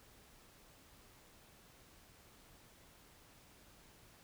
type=silence; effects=pink hiss -63 dBFS RMS until 4.23 s